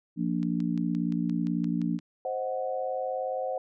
harmonic tone, 58.2 Hz, A#1, 2 cents flat, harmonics 3 / 4 / 5, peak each -29 / -30 / -31 dBFS, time 0.16-2 s, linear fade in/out 50 ms
click train, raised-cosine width 0.2 ms, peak -30 dBFS, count 10, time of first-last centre 0.43-1.99 s, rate 5.77 Hz
sine chord, C diminished, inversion none, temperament equal, 523.3 / 622.3 / 740 Hz, C5 / Eb5 / Gb5, 0 / 0 / 0 cents, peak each -31 / -36 / -33 dBFS, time 2.25-3.58 s, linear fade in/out 2 ms
effects none

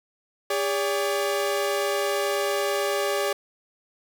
sawtooth tone pair together, 404.1 / 571.5 Hz, G#4 / D5, -47 / -47 cents, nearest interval tritone, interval 600 cents, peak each -22 dBFS, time 0.5-3.33 s, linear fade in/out 5 ms, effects none

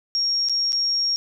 sine tone with dropouts, 5570 Hz, F8, 5 cents flat, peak -19 dBFS, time 0.15-1.16 s, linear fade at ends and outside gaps 0 ms, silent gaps 0.487-0.496 / 0.722-0.729 s, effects none

